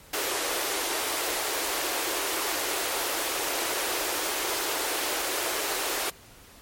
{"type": "high-pass noise", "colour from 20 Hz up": "pink", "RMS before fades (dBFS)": -29, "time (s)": [0.13, 6.1], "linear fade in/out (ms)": 5, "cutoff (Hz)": 320, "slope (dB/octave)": 48, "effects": ["pink hiss -51 dBFS RMS until 6.61 s", "MP3 64 kbps"]}